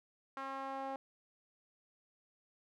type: tone with band-pass filter sweep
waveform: sawtooth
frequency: 270 Hz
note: C#4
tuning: 45 cents flat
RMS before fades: -42 dBFS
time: 0.37-0.96 s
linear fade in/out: 0 ms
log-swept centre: 1200 to 750 Hz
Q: 2.4
effects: none